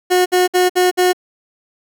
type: tone bursts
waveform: 30% pulse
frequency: 363 Hz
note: F#4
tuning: 33 cents flat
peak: -8 dBFS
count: 5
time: 0.1-1.132 s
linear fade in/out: 20 ms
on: 160 ms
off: 58 ms
effects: none